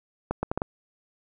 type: accelerating click train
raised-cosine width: 1 ms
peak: -12 dBFS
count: 5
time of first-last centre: 0.31-0.619 s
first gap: 120 ms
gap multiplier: 0.71
effects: none